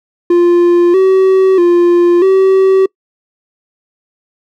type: tone with pitch steps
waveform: triangle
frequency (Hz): 348.5 / 379.8 / 348.6 / 382.4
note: F4 / F#4 / F4 / G4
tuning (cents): -4 / +45 / -3 / -43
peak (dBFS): -3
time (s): 0.3-2.86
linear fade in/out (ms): 5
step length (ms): 640
effects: noise-tail reverb RT60 0.1 s tail -25 dB re dry